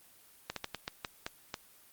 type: slowing click train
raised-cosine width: 0.2 ms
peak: -18 dBFS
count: 8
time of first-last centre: 0.5-1.542 s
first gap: 63 ms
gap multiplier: 1.28
effects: white hiss -60 dBFS RMS until 1.92 s + Opus 24 kbps